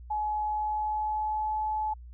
sine tone with pitch glide, 848 to 859.3 Hz, G#5 to A5, +36 to -41 cents, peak -27 dBFS, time 0.1-1.94 s, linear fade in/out 10 ms, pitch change +23 cents, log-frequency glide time 0.44-1.55 s, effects added 60 Hz sine -43 dBFS peak until 2.13 s

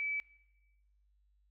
sine tone, 2300 Hz, D7, 37 cents flat, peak -33 dBFS, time 0-0.2 s, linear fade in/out 0 ms, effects noise-tail reverb RT60 1.0 s tail -21 dB re dry + added 50 Hz sine -68 dBFS peak until 1.5 s

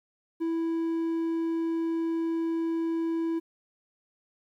triangle tone, 329.6 Hz, E4, in tune, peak -24 dBFS, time 0.4-3.4 s, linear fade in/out 20 ms, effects 11-bit

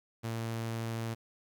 sawtooth tone, 114.1 Hz, A#2, 37 cents flat, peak -30 dBFS, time 0.23-1.15 s, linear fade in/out 20 ms, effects 11-bit

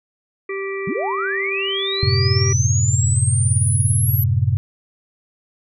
harmonic tone, 390.4 Hz, G4, 7 cents flat, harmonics 1 / 3 / 5 / 6, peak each -24 / -34 / -31 / -33 dBFS, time 0.49-2.53 s, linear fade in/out 5 ms
sine linear sweep, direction up, 138.59 to 11840 Hz, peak -21 dBFS, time 0.87-4.24 s, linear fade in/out 5 ms
sine chord, F# diminished, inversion none, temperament equal, 92.5 / 110 / 130.81 Hz, F#2 / A2 / C3, 0 / 0 / 0 cents, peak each -19 dBFS, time 2.03-4.57 s, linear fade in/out 0 ms
effects none

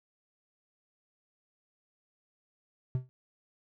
triangle tone with exponential decay, 127.6 Hz, C3, 43 cents flat, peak -22 dBFS, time 2.95-3.09 s, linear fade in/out 0 ms, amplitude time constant 30 ms, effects none

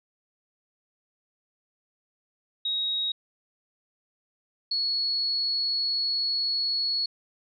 sine tone pair in turn, 3790 / 4368 Hz, A#7 / C#8, +28 / -26 cents, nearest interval major second, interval 246 cents, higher second, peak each -25 / -24 dBFS, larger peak second, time 2.65-3.12 / 4.71-7.06 s, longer second, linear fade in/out 5 ms, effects none

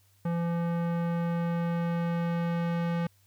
square tone with low-pass filter sweep, 170 Hz, F3, 46 cents flat, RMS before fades -29 dBFS, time 0.25-3.07 s, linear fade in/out 5 ms, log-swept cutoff 1300 to 2500 Hz, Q 0.74, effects added 98 Hz sine -63 dBFS peak until 3.26 s + white hiss -67 dBFS RMS until 3.26 s

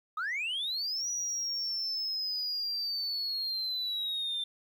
sine linear two-way sweep, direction up then down, 1200 to 5850 to 3554 Hz, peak -29 dBFS, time 0.17-4.44 s, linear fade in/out 5 ms, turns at 1.08 s, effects tanh soft clip ceiling -29 dBFS + 11-bit

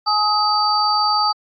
sine tone cluster, 842 / 1261 / 4627 Hz, G#5 / D#6 / D8, +24 / +23 / -27 cents, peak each -19 dBFS, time 0.06-1.33 s, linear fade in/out 20 ms, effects AAC 64 kbps

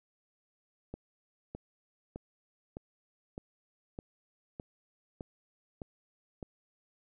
click train, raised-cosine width 2 ms, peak -27 dBFS, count 10, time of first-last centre 0.94-6.428 s, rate 1.64 Hz, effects none

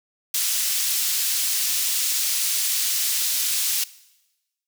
pink high-pass noise, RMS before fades -23 dBFS, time 0.34-3.84 s, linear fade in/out 5 ms, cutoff 4400 Hz, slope 12 dB/octave, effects noise-tail reverb RT60 1.0 s tail -19 dB re dry

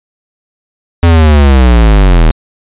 square linear sweep, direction down, 86.1 to 37.72 Hz, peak -3 dBFS, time 1.03-2.31 s, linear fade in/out 0 ms, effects resampled to 8000 Hz

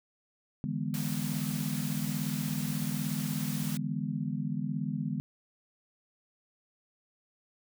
sine chord, E dominant seventh, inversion third, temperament just, 148.33 / 164.81 / 206 / 247.2 Hz, D3 / E3 / G#3 / B3, +18 / 0 / -14 / +2 cents, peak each -35 / -37 / -35 / -37 dBFS, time 0.64-5.2 s, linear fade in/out 0 ms
white noise, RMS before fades -41 dBFS, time 0.94-3.77 s, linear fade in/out 0 ms
effects none

